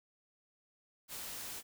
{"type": "noise", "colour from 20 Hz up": "white", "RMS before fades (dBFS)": -44, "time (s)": [1.08, 1.63], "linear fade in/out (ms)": 50, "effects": []}